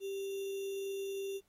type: tone with sample-and-hold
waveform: sine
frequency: 392 Hz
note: G4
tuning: in tune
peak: -36 dBFS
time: 0-1.41 s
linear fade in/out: 50 ms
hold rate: 3150 Hz
effects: pink hiss -75 dBFS RMS until 1.48 s + AAC 48 kbps